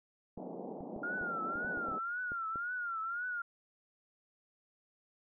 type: band-pass noise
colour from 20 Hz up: pink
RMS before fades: -44 dBFS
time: 0.37-1.99 s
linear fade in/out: 10 ms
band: 180 to 830 Hz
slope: 48 dB/octave
type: clicks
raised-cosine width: 2 ms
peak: -33 dBFS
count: 11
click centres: 0.376 / 0.807 / 0.963 / 1.213 / 1.556 / 1.648 / 1.774 / 1.886 / 1.917 / 2.319 / 2.558 s
type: tone with vibrato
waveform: sine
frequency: 1396.9 Hz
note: F6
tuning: in tune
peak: -35 dBFS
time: 1.03-3.42 s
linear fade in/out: 5 ms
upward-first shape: triangle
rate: 1.9 Hz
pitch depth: 130 cents each way
effects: none